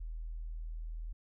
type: tone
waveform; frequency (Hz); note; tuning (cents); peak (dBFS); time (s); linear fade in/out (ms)
sine; 40.35; E1; -36; -38; 0-1.13; 10
effects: none